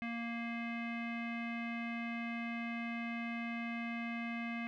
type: tone with low-pass filter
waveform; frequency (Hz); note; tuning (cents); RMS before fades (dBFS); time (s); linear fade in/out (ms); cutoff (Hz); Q
square; 233.1; A#3; 0; -40; 0.02-4.67; 0; 2300; 7.1
effects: none